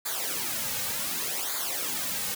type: noise with flanger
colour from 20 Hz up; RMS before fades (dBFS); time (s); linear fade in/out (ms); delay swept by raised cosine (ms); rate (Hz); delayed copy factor
white; -31; 0.05-2.35; 10; 0.35 to 2.95; 0.67; -0.8
effects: none